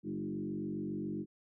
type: tone with frequency modulation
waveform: sine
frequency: 258.2 Hz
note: C4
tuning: 23 cents flat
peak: -35 dBFS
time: 0.03-1.26 s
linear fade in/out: 50 ms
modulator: 47.3 Hz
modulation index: 2.1
effects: none